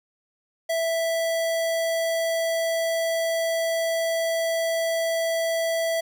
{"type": "tone", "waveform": "square", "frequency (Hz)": 659.3, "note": "E5", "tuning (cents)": 0, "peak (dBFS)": -23, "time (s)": [0.69, 6.01], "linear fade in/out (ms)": 10, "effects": []}